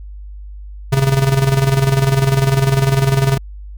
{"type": "tone with tremolo", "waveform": "square", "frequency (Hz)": 135.6, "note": "C#3", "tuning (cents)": -38, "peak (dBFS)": -10, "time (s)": [0.92, 3.38], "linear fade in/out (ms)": 10, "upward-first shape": "square", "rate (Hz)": 20, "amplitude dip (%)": 60, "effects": ["added 50 Hz sine -29 dBFS peak until 3.77 s"]}